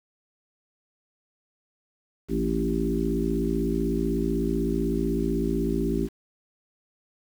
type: harmonic tone with a mistuned harmonic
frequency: 56 Hz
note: A1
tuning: 31 cents sharp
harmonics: 1 / 3 / 4 / 5 / 6 / 7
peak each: -30 / -30 / -30 / -30 / -30 / -30 dBFS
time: 2.28-6.09 s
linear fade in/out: 50 ms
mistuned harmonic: 4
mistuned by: +31 cents
effects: 8-bit